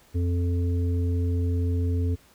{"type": "harmonic tone", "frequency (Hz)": 87.31, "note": "F2", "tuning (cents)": 0, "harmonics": [1, 3, 5], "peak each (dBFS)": [-22, -32, -36], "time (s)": [0.14, 2.16], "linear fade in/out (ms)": 20, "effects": ["pink hiss -57 dBFS RMS until 2.34 s"]}